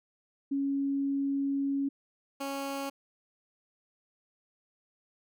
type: tone pair in turn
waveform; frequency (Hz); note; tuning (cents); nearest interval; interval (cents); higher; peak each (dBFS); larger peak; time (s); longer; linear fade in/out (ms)
sine / 15% pulse; 277.2 / 275.9; C#4 / C#4; 0 / -8; unison; 8; first; -27; neither; 0.51-1.89 / 2.4-2.9; first; 10
effects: none